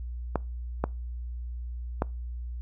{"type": "clicks", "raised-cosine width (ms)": 1, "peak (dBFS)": -11, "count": 3, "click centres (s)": [0.357, 0.84, 2.021], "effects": ["noise-tail reverb RT60 0.3 s tail -25 dB re dry", "added 60 Hz sine -33 dBFS peak until 2.61 s"]}